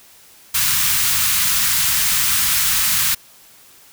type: band-stop noise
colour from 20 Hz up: white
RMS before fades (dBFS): -17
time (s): 0.54-3.15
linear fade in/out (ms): 10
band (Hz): 180 to 1100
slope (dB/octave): 24
effects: white hiss -47 dBFS RMS until 3.92 s